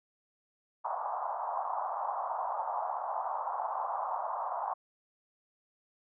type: band-pass noise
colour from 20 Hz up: pink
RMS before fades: -35 dBFS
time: 0.84-4.74 s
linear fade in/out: 10 ms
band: 690 to 1100 Hz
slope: 48 dB/octave
effects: none